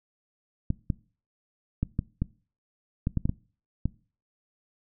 clicks, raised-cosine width 5 ms, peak -13 dBFS, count 10, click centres 0.704 / 0.902 / 1.83 / 1.991 / 2.22 / 3.071 / 3.173 / 3.255 / 3.294 / 3.856 s, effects noise-tail reverb RT60 0.4 s tail -22 dB re dry

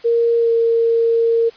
sine tone with pitch glide, 466.2 to 460.3 Hz, A#4 to A#4, 0 to -22 cents, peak -12 dBFS, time 0.04-1.5 s, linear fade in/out 20 ms, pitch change -22 cents, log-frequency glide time 0.38-0.51 s, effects white hiss -45 dBFS RMS until 1.56 s + resampled to 11025 Hz

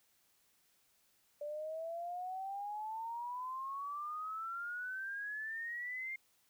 sine exponential sweep, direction up, 583 to 2127 Hz, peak -39 dBFS, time 1.41-6.16 s, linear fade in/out 5 ms, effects white hiss -73 dBFS RMS until 6.49 s

